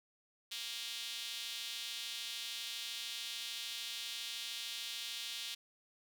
sawtooth tone with high-pass filter, 233.1 Hz, A#3, in tune, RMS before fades -43 dBFS, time 0.51-5.55 s, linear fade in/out 10 ms, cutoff 3400 Hz, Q 2.6, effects none

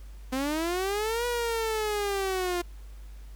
sawtooth linear two-way sweep, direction up then down, 253.5 to 486.6 to 347.5 Hz, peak -23 dBFS, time 0.32-2.62 s, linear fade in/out 10 ms, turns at 1.26 s, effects added 50 Hz sine -41 dBFS peak until 3.35 s + pink hiss -59 dBFS RMS until 3.35 s

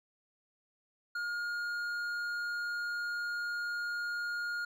sine tone with hard clipping, 1423 Hz, F6, 32 cents sharp, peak -35 dBFS, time 1.15-4.65 s, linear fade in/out 5 ms, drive 6 dB, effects none

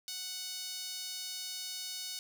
sawtooth tone with high-pass filter, 740 Hz, F#5, in tune, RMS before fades -41 dBFS, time 0.08-2.19 s, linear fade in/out 0 ms, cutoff 4300 Hz, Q 1.9, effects none

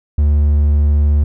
triangle tone, 73.42 Hz, D2, in tune, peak -7 dBFS, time 0.18-1.24 s, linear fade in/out 5 ms, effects none

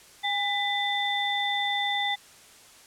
sine tone cluster, 812 / 1997 / 3549 Hz, G#5 / B6 / A7, -39 / +19 / +14 cents, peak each -29 dBFS, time 0.23-2.16 s, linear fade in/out 20 ms, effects white hiss -52 dBFS RMS until 2.86 s + low-pass 10000 Hz 12 dB/octave

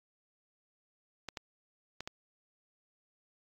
clicks, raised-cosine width 0.2 ms, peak -22 dBFS, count 4, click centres 1.287 / 1.372 / 2.006 / 2.075 s, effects AAC 48 kbps

